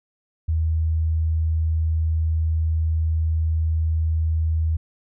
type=tone; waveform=sine; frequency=80 Hz; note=D#2; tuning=49 cents sharp; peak=-18 dBFS; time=0.48-4.77 s; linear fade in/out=10 ms; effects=none